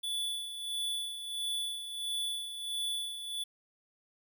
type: tone with tremolo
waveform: square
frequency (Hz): 3455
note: A7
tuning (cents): -32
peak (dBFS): -32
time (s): 0.03-3.44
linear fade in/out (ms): 10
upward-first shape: sine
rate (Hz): 1.5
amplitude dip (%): 60
effects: 11-bit